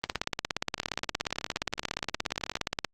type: two click trains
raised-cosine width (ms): 0.2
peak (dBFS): -10 / -20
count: 49 / 35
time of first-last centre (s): 0.04-2.847 / 0.78-2.569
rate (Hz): 17.1 / 19
effects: Opus 24 kbps